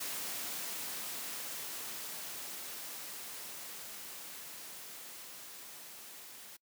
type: noise with level ramp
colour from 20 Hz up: white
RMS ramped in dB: -39 to -51 dBFS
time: 0-6.57 s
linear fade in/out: 10 ms
effects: noise-tail reverb RT60 0.1 s tail -24 dB re dry + high-pass 150 Hz 12 dB/octave